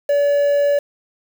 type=tone with quantisation; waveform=triangle; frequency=573 Hz; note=D5; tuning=43 cents flat; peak=-11 dBFS; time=0.09-0.79 s; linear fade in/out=5 ms; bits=6; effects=none